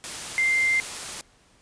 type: tone in noise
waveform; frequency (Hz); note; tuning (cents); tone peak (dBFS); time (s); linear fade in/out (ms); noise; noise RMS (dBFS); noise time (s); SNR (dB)
sine; 2093; C7; 0; -19; 0.38-0.8; 0; white; -34; 0.04-1.21; +12
effects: pink hiss -59 dBFS RMS until 1.61 s + resampled to 22050 Hz